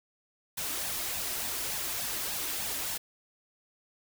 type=noise with flanger; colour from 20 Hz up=white; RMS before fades=-34 dBFS; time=0.57-2.98 s; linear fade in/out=10 ms; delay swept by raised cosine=1.1 to 3.2 ms; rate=3.4 Hz; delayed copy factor=+0.5; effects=none